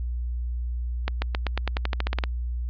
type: accelerating click train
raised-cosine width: 0.3 ms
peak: -10 dBFS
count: 14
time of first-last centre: 1.08-2.238 s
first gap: 140 ms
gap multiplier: 0.92
effects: added 60 Hz sine -26 dBFS peak until 2.69 s + resampled to 11025 Hz